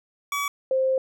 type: tone pair in turn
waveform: 25% pulse / sine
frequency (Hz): 1139 / 525.3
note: C#6 / C5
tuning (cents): +47 / +7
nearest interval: octave + minor second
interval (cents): 1340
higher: first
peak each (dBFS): -21 / -19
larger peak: second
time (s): 0.32-0.48 / 0.71-0.98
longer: second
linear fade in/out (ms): 2
effects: none